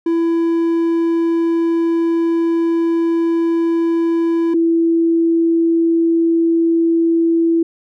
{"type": "tone pair in turn", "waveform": ["triangle", "sine"], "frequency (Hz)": [333.4, 332.2], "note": ["E4", "E4"], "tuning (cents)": [20, 13], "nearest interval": "unison", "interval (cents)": 7, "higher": "first", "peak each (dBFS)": -11, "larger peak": "neither", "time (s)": [[0.06, 4.54], [4.54, 7.63]], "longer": "first", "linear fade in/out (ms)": 5, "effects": []}